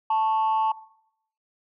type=tone pair together; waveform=sine; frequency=880 / 1103.6 Hz; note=A5 / C#6; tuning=0 / -8 cents; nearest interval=major third; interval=392 cents; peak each=-19 / -27 dBFS; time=0.1-0.72 s; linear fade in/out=5 ms; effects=noise-tail reverb RT60 0.7 s tail -19 dB re dry + tanh soft clip ceiling -16 dBFS